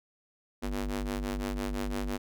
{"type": "ring-modulated tone", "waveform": "sawtooth", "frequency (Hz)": 99.3, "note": "G2", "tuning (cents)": 23, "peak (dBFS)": -24, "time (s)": [0.62, 2.18], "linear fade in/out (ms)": 20, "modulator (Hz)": 146, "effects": []}